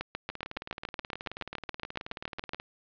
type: two click trains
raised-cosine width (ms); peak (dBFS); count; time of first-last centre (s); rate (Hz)
0.3; -17 / -22; 19 / 44; 0.01-2.535 / 0.3-2.599; 7.13 / 18.7
effects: resampled to 11025 Hz + 8-bit